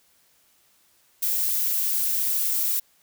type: noise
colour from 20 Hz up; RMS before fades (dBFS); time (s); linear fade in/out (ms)
violet; -24; 1.22-2.8; 10
effects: white hiss -62 dBFS RMS until 3.02 s